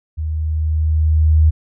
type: tone with level ramp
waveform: sine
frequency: 78.1 Hz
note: D#2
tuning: 7 cents sharp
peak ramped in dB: -19 to -7 dBFS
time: 0.17-1.51 s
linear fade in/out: 20 ms
effects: none